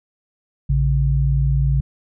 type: tone pair together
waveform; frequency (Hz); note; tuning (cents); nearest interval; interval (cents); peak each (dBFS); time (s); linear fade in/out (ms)
sine; 58.33 / 138.59; A#1 / C#3; +2 / 0; octave + minor third; 1498; -17; 0.69-1.81; 10
effects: none